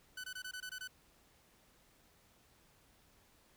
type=tone bursts; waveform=sawtooth; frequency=1500 Hz; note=F#6; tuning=23 cents sharp; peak=-39 dBFS; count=8; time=0.17-0.876 s; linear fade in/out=5 ms; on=69 ms; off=22 ms; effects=pink hiss -68 dBFS RMS until 3.56 s